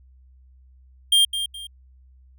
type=tone with echo; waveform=square; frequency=3200 Hz; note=G7; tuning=35 cents sharp; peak=-14 dBFS; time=1.12-1.25 s; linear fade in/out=5 ms; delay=210 ms; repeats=2; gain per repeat=-10 dB; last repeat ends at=1.67 s; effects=added 64 Hz sine -49 dBFS peak until 2.38 s